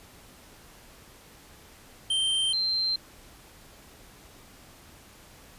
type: tone pair in turn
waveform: square / sine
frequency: 3136 / 4137 Hz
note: G7 / C8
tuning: 0 / -20 cents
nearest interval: perfect fourth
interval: 480 cents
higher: second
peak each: -24 dBFS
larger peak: neither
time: 2.1-2.53 / 2.53-2.96 s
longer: neither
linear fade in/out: 5 ms
effects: pink hiss -52 dBFS RMS until 5.58 s + resampled to 32000 Hz